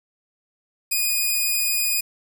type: tone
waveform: 5% pulse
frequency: 2473 Hz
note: D#7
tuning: 11 cents flat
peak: -10 dBFS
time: 0.91-2.01 s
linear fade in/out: 10 ms
effects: 8-bit